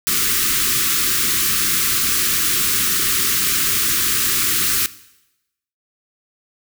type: band-stop noise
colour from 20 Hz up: white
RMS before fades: -18 dBFS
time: 0.07-4.86 s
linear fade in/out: 0 ms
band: 430 to 1100 Hz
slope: 96 dB/octave
effects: noise-tail reverb RT60 0.9 s tail -18 dB re dry